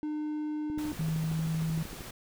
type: tone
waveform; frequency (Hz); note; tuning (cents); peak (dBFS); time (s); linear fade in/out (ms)
triangle; 302.8; D#4; -47; -29; 0.03-0.92; 0
type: click train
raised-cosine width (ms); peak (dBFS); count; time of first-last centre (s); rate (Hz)
3; -29; 18; 0.7-2.008; 13
type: noise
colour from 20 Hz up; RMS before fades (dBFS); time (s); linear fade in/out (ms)
pink; -44; 0.78-2.11; 5
type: tone with pitch glide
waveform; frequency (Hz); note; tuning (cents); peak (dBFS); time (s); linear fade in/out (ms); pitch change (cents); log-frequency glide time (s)
sine; 159.8 to 161; D#3 to E3; +47 to -41; -28; 0.99-1.83; 5; +12; 1.33-1.45
effects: none